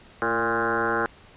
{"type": "tone with frequency modulation", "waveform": "sine", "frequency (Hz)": 931, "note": "A#5", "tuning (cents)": -2, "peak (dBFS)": -21, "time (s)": [0.22, 1.06], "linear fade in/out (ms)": 0, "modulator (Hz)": 118, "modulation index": 5.6, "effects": ["pink hiss -51 dBFS RMS until 1.36 s", "resampled to 8000 Hz"]}